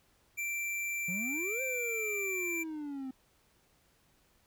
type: tone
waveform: square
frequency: 2349 Hz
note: D7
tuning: in tune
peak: -34 dBFS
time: 0.37-2.64 s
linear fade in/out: 20 ms
type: exponential two-way sweep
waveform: triangle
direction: up then down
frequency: 167.6 to 530 to 257.9 Hz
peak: -35 dBFS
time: 1.08-3.11 s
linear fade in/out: 5 ms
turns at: 1.62 s
effects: pink hiss -69 dBFS RMS until 4.46 s